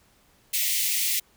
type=high-pass noise; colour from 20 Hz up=white; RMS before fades=-25 dBFS; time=0.53-1.2 s; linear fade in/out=10 ms; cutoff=1900 Hz; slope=96 dB/octave; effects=pink hiss -61 dBFS RMS until 1.36 s